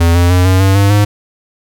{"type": "tone with pitch steps", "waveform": "square", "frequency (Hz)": [84.4, 87.28, 90.25, 93.32, 96.5, 99.79, 103.19], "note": ["E2", "F2", "F#2", "F#2", "G2", "G2", "G#2"], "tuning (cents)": [41, -1, -43, 15, -27, 31, -11], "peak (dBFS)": -7, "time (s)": [0, 1.05], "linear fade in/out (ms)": 10, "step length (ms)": 150, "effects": []}